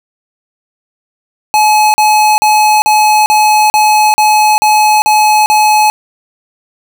square tone bursts, 852 Hz, G#5, 44 cents sharp, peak -6 dBFS, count 10, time 1.54-5.9 s, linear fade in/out 0 ms, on 400 ms, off 40 ms, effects none

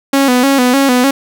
sawtooth tone with vibrato, 261.6 Hz, C4, in tune, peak -4 dBFS, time 0.13-1.11 s, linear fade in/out 5 ms, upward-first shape square, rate 3.3 Hz, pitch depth 87 cents each way, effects none

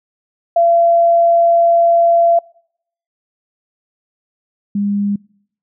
sine tone pair in turn, 680 / 202.6 Hz, F5 / G#3, -46 / -43 cents, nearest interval octave + major sixth, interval 2097 cents, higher first, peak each -8 / -14 dBFS, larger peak first, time 0.56-2.39 / 4.75-5.16 s, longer first, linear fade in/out 5 ms, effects noise-tail reverb RT60 0.7 s tail -26 dB re dry

